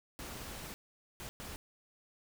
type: noise bursts at uneven times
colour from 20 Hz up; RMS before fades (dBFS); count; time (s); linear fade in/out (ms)
pink; -45; 3; 0.19-0.74 / 1.2-1.29 / 1.4-1.56; 0
effects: none